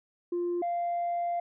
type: tone pair in turn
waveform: sine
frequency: 349.5 / 694 Hz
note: F4 / F5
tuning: +1 / -11 cents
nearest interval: octave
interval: 1188 cents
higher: second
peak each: -26 dBFS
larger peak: neither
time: 0.32-0.62 / 0.62-1.4 s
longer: second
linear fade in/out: 5 ms
effects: tanh soft clip ceiling -25 dBFS